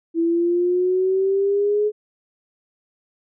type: exponential sweep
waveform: sine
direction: up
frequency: 329.6 to 424.4 Hz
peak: -16 dBFS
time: 0.14-1.92 s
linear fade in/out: 50 ms
effects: none